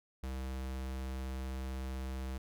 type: tone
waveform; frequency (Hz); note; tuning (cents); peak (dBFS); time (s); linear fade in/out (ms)
square; 65.41; C2; 0; -38; 0.23-2.38; 5
effects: none